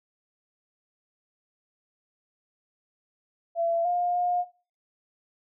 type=tone with pitch steps; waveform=sine; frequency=674 / 708 / 712 Hz; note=E5 / F5 / F5; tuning=+38 / +23 / +33 cents; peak=-23 dBFS; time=3.55-4.45 s; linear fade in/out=50 ms; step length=300 ms; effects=noise-tail reverb RT60 0.4 s tail -18 dB re dry